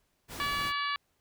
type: noise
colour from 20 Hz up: pink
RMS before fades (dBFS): -41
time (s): 0.28-0.73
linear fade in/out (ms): 50
type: harmonic tone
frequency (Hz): 573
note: D5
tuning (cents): -43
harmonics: 2 / 3 / 4 / 5 / 6 / 7 / 8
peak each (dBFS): -32 / -36 / -38 / -40 / -42 / -43 / -44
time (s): 0.4-0.96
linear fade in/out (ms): 0
effects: pink hiss -74 dBFS RMS until 1.2 s